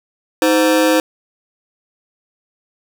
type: ring-modulated tone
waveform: 40% pulse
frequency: 415.2 Hz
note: G#4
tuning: in tune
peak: -7 dBFS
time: 0.42-1 s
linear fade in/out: 0 ms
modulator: 100 Hz
effects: none